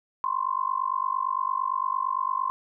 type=tone with amplitude modulation; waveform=sine; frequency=1046.5 Hz; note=C6; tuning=in tune; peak=-20 dBFS; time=0.24-2.5 s; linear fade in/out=0 ms; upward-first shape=sine; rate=48.8 Hz; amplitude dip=100%; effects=none